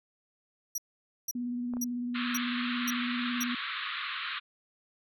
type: tone bursts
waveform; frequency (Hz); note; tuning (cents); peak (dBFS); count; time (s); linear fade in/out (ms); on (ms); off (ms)
sawtooth; 5790; F#8; -38; -28; 6; 0.75-3.436; 5; 31; 500
type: tone with vibrato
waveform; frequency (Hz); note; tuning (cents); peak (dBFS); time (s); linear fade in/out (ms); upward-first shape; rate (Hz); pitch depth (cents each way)
sine; 243.6; B3; -24; -31; 1.35-3.55; 5; triangle; 18; 28
type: clicks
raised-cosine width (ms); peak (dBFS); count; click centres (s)
1; -30; 2; 1.737 / 1.769
type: band-pass noise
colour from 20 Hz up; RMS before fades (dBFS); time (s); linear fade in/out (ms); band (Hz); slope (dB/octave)
pink; -36; 2.14-4.4; 20; 1100 to 4100; 96
effects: none